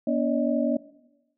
sine tone cluster, 242.1 / 286.8 / 571 / 623 Hz, B3 / D4 / D5 / D#5, -34 / -41 / -49 / +2 cents, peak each -25 / -27 / -29 / -28 dBFS, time 0.07-0.77 s, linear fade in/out 5 ms, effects noise-tail reverb RT60 1.0 s tail -19 dB re dry

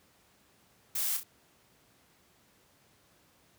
blue noise with echo, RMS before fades -32 dBFS, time 0.95-1.17 s, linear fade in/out 5 ms, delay 32 ms, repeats 2, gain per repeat -7 dB, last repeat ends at 1.234 s, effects pink hiss -65 dBFS RMS until 3.58 s + high-pass 80 Hz 12 dB/octave

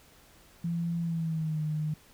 sine tone with pitch glide, 169.3 to 153.47 Hz, E3 to D#3, +46 to -23 cents, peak -28 dBFS, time 0.64-1.94 s, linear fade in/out 5 ms, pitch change -169 cents, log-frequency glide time 1-1.62 s, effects pink hiss -58 dBFS RMS until 2.13 s

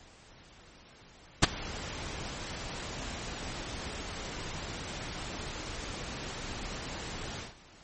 pink noise with ADSR envelope, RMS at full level -17 dBFS, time 1.42-7.54 s, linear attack 16 ms, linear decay 18 ms, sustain -22 dB, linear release 140 ms, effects pink hiss -55 dBFS RMS until 7.83 s + MP3 32 kbps

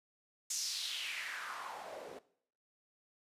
white noise with band-pass filter sweep, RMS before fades -42 dBFS, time 0.5-2.19 s, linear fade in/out 5 ms, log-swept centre 6800 to 410 Hz, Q 3.3, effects noise-tail reverb RT60 0.6 s tail -18 dB re dry + resampled to 32000 Hz

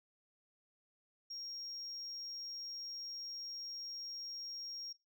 sine tone with amplitude modulation, 5580 Hz, F8, 2 cents flat, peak -40 dBFS, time 1.3-4.93 s, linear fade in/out 10 ms, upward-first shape sine, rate 135 Hz, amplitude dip 25%, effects noise-tail reverb RT60 0.2 s tail -20 dB re dry + tanh soft clip ceiling -40 dBFS

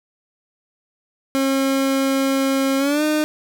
30% pulse tone with pitch glide, 270.2 to 305 Hz, C#4 to D#4, -44 to -34 cents, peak -14 dBFS, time 1.35-3.24 s, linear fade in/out 0 ms, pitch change +210 cents, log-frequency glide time 2.78-3.03 s, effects none

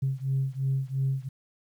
sine beating tone pair, 133.3 / 136.2 Hz, C3 / C#3, +33 / -30 cents, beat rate 2.9 Hz, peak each -27 / -28 dBFS, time 0.02-1.29 s, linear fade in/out 10 ms, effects tanh soft clip ceiling -19 dBFS + 10-bit

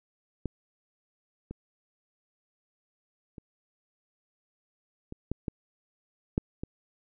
clicks, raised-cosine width 3 ms, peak -18 / -25 / -30 / -26 / -17 / -18 / -12 / -21 dBFS, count 8, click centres 0.457 / 1.51 / 3.382 / 5.124 / 5.316 / 5.482 / 6.379 / 6.635 s, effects none

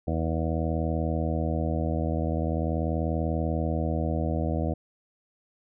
harmonic tone, 80.4 Hz, E2, 43 cents flat, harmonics 1 / 2 / 3 / 4 / 6 / 7 / 8 / 9, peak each -28 / -31 / -33 / -34 / -36 / -36 / -37 / -38 dBFS, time 0.07-4.74 s, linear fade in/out 10 ms, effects none

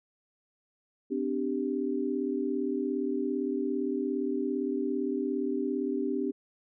sine chord, C suspended second, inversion none, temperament equal with one note detuned, 256.2 / 293.7 / 392 Hz, C4 / D4 / G4, -36 / 0 / 0 cents, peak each -32 dBFS, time 1.1-6.32 s, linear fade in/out 20 ms, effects none

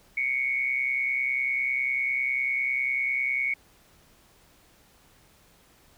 sine tone with amplitude modulation, 2217 Hz, C#7, in tune, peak -21 dBFS, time 0.17-3.54 s, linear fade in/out 5 ms, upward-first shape sine, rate 130 Hz, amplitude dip 65%, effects pink hiss -59 dBFS RMS until 5.97 s

